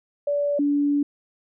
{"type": "tone pair in turn", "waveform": "sine", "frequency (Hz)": [577, 288], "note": ["D5", "D4"], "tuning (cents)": [-31, -34], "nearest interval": "octave", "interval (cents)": 1203, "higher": "first", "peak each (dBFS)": [-20, -18], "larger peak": "second", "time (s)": [[0.27, 0.59], [0.59, 1.03]], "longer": "second", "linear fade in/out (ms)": 5, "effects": []}